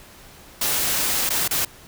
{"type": "noise with dropouts", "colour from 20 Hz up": "white", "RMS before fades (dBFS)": -22, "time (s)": [0.61, 1.65], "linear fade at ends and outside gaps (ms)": 5, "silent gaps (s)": [[1.293, 1.302], [1.479, 1.509]], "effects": ["pink hiss -46 dBFS RMS until 1.87 s"]}